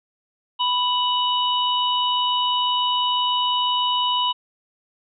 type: tone cluster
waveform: sine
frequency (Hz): 990 / 2962 / 3756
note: B5 / F#7 / A#7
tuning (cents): +4 / +1 / +12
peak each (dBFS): -21 / -22 / -28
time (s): 0.59-4.33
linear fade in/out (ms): 20
effects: none